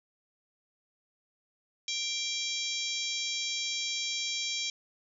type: harmonic tone with a mistuned harmonic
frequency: 784 Hz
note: G5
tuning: in tune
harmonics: 3 / 4 / 5 / 6 / 7 / 8 / 9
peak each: -38 / -37 / -37 / -43 / -38 / -40 / -43 dBFS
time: 1.88-4.7 s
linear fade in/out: 2 ms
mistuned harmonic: 4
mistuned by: +56 cents
effects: none